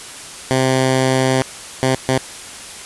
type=tone bursts at uneven times; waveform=10% pulse; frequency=130.81 Hz; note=C3; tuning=in tune; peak=-5 dBFS; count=3; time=0.51-1.42 / 1.83-1.95 / 2.09-2.18 s; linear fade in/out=0 ms; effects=white hiss -33 dBFS RMS until 2.85 s + resampled to 24000 Hz